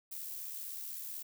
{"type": "noise with amplitude modulation", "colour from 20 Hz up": "violet", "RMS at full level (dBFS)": -41, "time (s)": [0.11, 1.23], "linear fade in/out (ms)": 10, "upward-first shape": "sine", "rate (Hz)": 75.9, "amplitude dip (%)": 40, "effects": []}